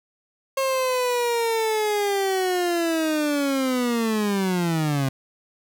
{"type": "linear sweep", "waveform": "30% pulse", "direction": "down", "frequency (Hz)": [540, 131.7], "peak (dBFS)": -18, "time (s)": [0.57, 5.09], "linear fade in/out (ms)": 5, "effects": []}